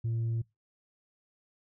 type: tone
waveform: sine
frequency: 114.7 Hz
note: A#2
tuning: 28 cents flat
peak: -26 dBFS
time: 0.04-0.42 s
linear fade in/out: 10 ms
effects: noise-tail reverb RT60 0.2 s tail -23 dB re dry + tanh soft clip ceiling -27 dBFS